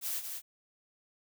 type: noise with echo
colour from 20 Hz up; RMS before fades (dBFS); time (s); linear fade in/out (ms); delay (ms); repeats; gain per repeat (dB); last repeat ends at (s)
blue; -35; 0.01-0.23; 50; 190; 1; -5; 0.42
effects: none